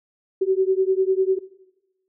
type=beating tone pair; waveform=sine; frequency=375.8 / 385.8 Hz; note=F#4 / G4; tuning=+27 / -28 cents; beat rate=10 Hz; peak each=-20 dBFS; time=0.41-1.39 s; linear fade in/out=10 ms; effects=noise-tail reverb RT60 1.0 s tail -18 dB re dry